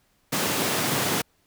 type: high-pass noise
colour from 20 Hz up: pink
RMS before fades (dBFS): -25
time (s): 0.32-1.22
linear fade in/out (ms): 10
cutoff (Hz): 130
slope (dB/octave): 24
effects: pink hiss -66 dBFS RMS until 1.46 s